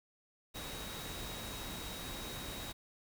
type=tone in noise; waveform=sine; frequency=3800 Hz; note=A#7; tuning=33 cents sharp; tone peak=-49 dBFS; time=0.54-2.73 s; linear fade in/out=20 ms; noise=pink; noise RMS=-44 dBFS; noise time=0.54-2.73 s; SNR=-8 dB; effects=none